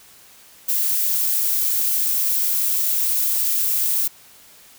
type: noise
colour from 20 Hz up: violet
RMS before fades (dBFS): -20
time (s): 0.68-4.08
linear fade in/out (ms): 10
effects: white hiss -48 dBFS RMS until 4.78 s